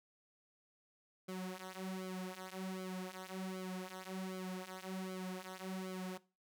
sawtooth tone with flanger, 186.6 Hz, F#3, 15 cents sharp, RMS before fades -44 dBFS, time 1.28-6.18 s, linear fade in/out 10 ms, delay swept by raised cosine 1.1 to 5.8 ms, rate 1.3 Hz, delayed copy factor -0.85, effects noise-tail reverb RT60 0.3 s tail -19 dB re dry

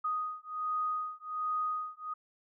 sine beating tone pair, 1244.5 / 1245.8 Hz, D#6 / D#6, 0 / +2 cents, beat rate 1.3 Hz, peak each -35 / -35 dBFS, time 0.04-2.14 s, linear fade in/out 10 ms, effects none

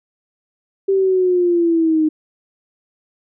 sine linear sweep, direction down, 392 to 307.4 Hz, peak -12 dBFS, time 0.88-2.09 s, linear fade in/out 10 ms, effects none

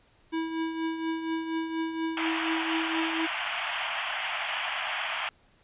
square tone with tremolo, 324.8 Hz, E4, 26 cents flat, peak -27 dBFS, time 0.32-3.27 s, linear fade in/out 20 ms, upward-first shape triangle, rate 4.2 Hz, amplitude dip 60%
white band-pass noise, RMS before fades -32 dBFS, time 2.17-5.29 s, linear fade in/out 2 ms, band 630 to 3300 Hz, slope 96 dB/octave
effects pink hiss -63 dBFS RMS until 5.63 s + resampled to 8000 Hz

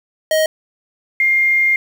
square / sine tone pair in turn, 628 / 2117 Hz, D#5 / C7, +16 / +20 cents, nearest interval octave + major sixth, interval 2104 cents, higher second, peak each -13 / -11 dBFS, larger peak second, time 0.31-0.46 / 1.2-1.76 s, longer second, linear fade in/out 2 ms, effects 7-bit

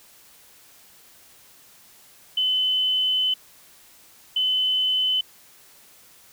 sine tone pair in turn, 3030 / 3030 Hz, F#7 / F#7, +40 / +40 cents, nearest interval unison, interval 0 cents, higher neither, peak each -19 dBFS, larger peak neither, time 2.37-3.34 / 4.36-5.21 s, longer first, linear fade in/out 5 ms, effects white hiss -52 dBFS RMS until 6.32 s

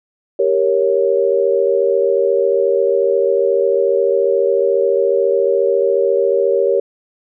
sine chord, G diminished, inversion none, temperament equal, 392 / 466.2 / 554.4 Hz, G4 / Bb4 / Db5, 0 / 0 / 0 cents, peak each -16 dBFS, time 0.39-6.8 s, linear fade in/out 5 ms, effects none

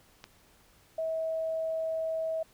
click, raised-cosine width 0.2 ms, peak -26 dBFS, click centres 0.241 s
sine tone, 645 Hz, E5, 38 cents flat, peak -29 dBFS, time 0.98-2.43 s, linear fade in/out 5 ms
effects pink hiss -62 dBFS RMS until 2.53 s

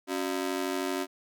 sawtooth ring-modulated tone, 323.4 Hz, E4, 33 cents flat, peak -22 dBFS, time 0.07-1.07 s, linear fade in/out 50 ms, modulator 46.4 Hz, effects none

